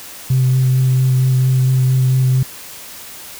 sine tone with vibrato, 129.6 Hz, C3, 16 cents flat, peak -9 dBFS, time 0.3-2.43 s, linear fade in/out 5 ms, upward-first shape triangle, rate 4.4 Hz, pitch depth 15 cents each way, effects tanh soft clip ceiling -7 dBFS + white hiss -34 dBFS RMS until 3.39 s

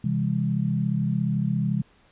sine chord, C augmented, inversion none, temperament equal with one note detuned, 130.81 / 164.81 / 202.3 Hz, C3 / E3 / G#3, 0 / 0 / -45 cents, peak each -26 dBFS, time 0.04-1.82 s, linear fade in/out 5 ms, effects pink hiss -59 dBFS RMS until 2.11 s + resampled to 8000 Hz

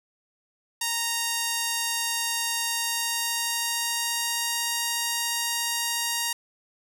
5% pulse tone with pitch glide, 930 to 937 Hz, A#5 to A#5, -4 to +9 cents, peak -13 dBFS, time 0.81-6.33 s, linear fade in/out 5 ms, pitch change +13 cents, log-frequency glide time 2.63-4.67 s, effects none

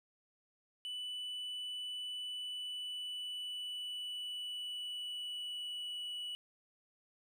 triangle tone with pitch glide, 2980 to 2947 Hz, F#7 to F#7, +12 to -8 cents, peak -38 dBFS, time 0.85-6.35 s, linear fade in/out 0 ms, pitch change -20 cents, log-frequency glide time 2.28-5.97 s, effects none

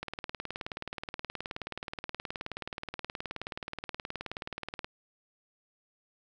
click train, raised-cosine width 0.3 ms, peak -20 dBFS, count 92, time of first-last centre 0.03-4.845 s, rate 18.9 Hz, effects none

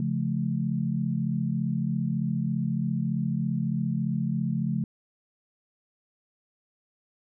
sine chord, Db augmented, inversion none, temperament just, 138.59 / 173.24 / 216.5 Hz, Db3 / F3 / A3, 0 / -14 / -28 cents, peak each -29 dBFS, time 0-4.84 s, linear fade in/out 2 ms, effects none

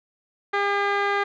15% pulse tone with low-pass filter, 403.1 Hz, G4, 48 cents sharp, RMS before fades -23 dBFS, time 0.53-1.24 s, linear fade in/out 10 ms, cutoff 2400 Hz, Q 2.4, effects none

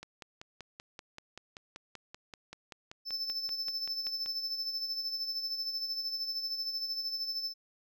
click train, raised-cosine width 0.2 ms, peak -27 dBFS, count 23, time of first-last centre 0.03-4.261 s, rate 5.2 Hz
triangle tone with tremolo, 5274 Hz, E8, in tune, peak -30 dBFS, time 3.05-7.54 s, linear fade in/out 50 ms, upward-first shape sine, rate 13 Hz, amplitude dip 55%
effects none

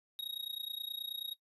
square tone with amplitude modulation, 3774 Hz, A#7, 21 cents sharp, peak -36 dBFS, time 0.19-1.34 s, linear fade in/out 0 ms, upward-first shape sine, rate 29.4 Hz, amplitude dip 95%, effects noise-tail reverb RT60 0.1 s tail -17 dB re dry + resampled to 32000 Hz

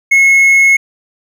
triangle tone, 2177 Hz, C#7, 32 cents flat, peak -3 dBFS, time 0.11-0.77 s, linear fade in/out 10 ms, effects none

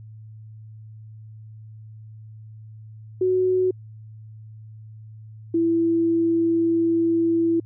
sine tone pair in turn, 370 / 332.6 Hz, F#4 / E4, 0 / +16 cents, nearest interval major second, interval 184 cents, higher first, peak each -17 / -17 dBFS, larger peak neither, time 3.21-3.71 / 5.54-7.6 s, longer second, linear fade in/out 5 ms, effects added 109 Hz sine -39 dBFS peak until 7.65 s

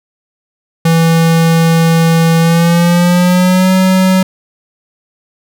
square tone with pitch glide, 164.81 to 187.14 Hz, E3 to F#3, 0 to +20 cents, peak -7 dBFS, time 0.85-4.23 s, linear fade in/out 5 ms, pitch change +220 cents, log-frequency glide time 2.39-3.72 s, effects none

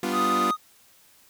sawtooth chord, G dominant seventh, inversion none, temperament equal, 196 / 246.9 / 293.7 / 349.2 Hz, G3 / B3 / D4 / F4, 0 / 0 / 0 / 0 cents, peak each -28 / -26 / -30 / -25 dBFS, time 0.03-0.51 s, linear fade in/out 2 ms
triangle tone, 1244.5 Hz, D#6, in tune, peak -20 dBFS, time 0.12-0.57 s, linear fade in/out 50 ms
effects white hiss -57 dBFS RMS until 1.29 s

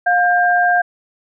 sine tone pair together, 710.5 / 1595 Hz, F5 / G6, +30 / +30 cents, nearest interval octave + major second, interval 1400 cents, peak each -13 / -15 dBFS, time 0.06-0.82 s, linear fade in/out 10 ms, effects none

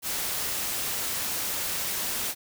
white noise, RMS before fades -30 dBFS, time 0.02-2.35 s, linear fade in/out 50 ms, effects none

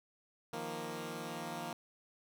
10% pulse chord, Eb suspended second, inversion none, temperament equal, 155.56 / 174.61 / 233.1 Hz, Eb3 / F3 / Bb3, 0 / 0 / 0 cents, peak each -37 / -37 / -35 dBFS, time 0.53-1.73 s, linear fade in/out 2 ms, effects none

